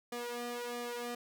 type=tone with flanger; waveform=sawtooth; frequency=240.8 Hz; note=B3; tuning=44 cents flat; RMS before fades=-40 dBFS; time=0.12-1.15 s; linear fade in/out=5 ms; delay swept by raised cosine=1.7 to 2.52 ms; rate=1.5 Hz; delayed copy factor=+1; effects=none